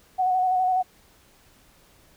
sine tone with vibrato, 740 Hz, F#5, in tune, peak -19 dBFS, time 0.18-0.83 s, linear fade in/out 20 ms, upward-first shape square, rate 12 Hz, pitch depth 22 cents each way, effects pink hiss -57 dBFS RMS until 2.16 s

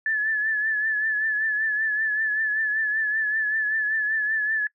sine tone with vibrato, 1735 Hz, A6, 25 cents flat, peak -21 dBFS, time 0.06-4.67 s, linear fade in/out 2 ms, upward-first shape triangle, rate 5.2 Hz, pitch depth 56 cents each way, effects noise-tail reverb RT60 0.1 s tail -24 dB re dry

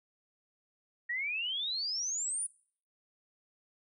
sine exponential sweep, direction up, 1866 to 9890 Hz, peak -32 dBFS, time 1.09-2.47 s, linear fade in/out 10 ms, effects noise-tail reverb RT60 0.5 s tail -22 dB re dry

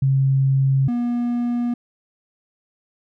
sine / triangle tone pair in turn, 135.1 / 240.3 Hz, C#3 / B3, -44 / -47 cents, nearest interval minor seventh, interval 997 cents, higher second, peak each -14 / -17 dBFS, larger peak first, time 0.02-0.88 / 0.88-1.74 s, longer neither, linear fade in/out 5 ms, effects none

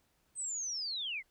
sine linear sweep, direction down, 8372 to 1975.5 Hz, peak -35 dBFS, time 0.35-1.23 s, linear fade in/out 50 ms, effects pink hiss -74 dBFS RMS until 1.3 s

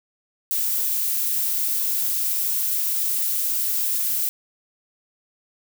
violet noise, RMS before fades -23 dBFS, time 0.51-4.29 s, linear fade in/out 0 ms, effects none

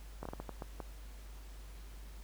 slowing click train, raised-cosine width 1 ms, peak -27 dBFS, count 8, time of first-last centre 0.23-0.802 s, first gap 24 ms, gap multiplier 1.4, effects added 50 Hz sine -47 dBFS peak until 2.23 s + pink hiss -59 dBFS RMS until 2.23 s

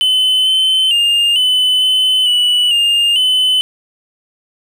triangle tone with pitch steps, 3036 / 3065 / 2815 / 3015 / 3035 / 2953 / 2816 / 3026 Hz, F#7 / G7 / F7 / F#7 / F#7 / F#7 / F7 / F#7, +44 / -40 / +13 / +32 / +43 / -4 / +14 / +38 cents, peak -8 dBFS, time 0.01-3.61 s, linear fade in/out 0 ms, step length 450 ms, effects none

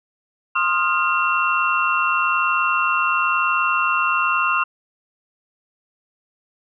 sine tone cluster, 1054 / 1242 / 1403 / 2720 Hz, C6 / D#6 / F6 / F7, +12 / -3 / +8 / -46 cents, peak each -22 dBFS, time 0.55-4.64 s, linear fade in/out 10 ms, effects none

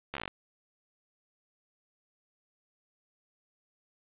slowing click train, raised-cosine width 0.3 ms, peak -19 dBFS, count 9, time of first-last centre 0.14-0.278 s, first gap 13 ms, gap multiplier 1.08, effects resampled to 8000 Hz + 10-bit

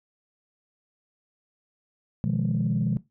sine chord, F half-diminished seventh, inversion second, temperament equal, 123.47 / 155.56 / 174.61 / 207.7 Hz, Cb3 / Eb3 / F3 / Ab3, 0 / 0 / 0 / 0 cents, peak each -27 dBFS, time 2.24-2.97 s, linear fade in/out 0 ms, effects noise-tail reverb RT60 0.2 s tail -18 dB re dry + tanh soft clip ceiling -16 dBFS

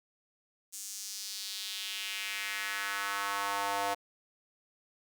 square tone with high-pass filter sweep, 100 Hz, G2, 35 cents sharp, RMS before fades -36 dBFS, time 0.72-3.95 s, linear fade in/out 20 ms, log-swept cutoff 7300 to 710 Hz, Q 2.2, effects none

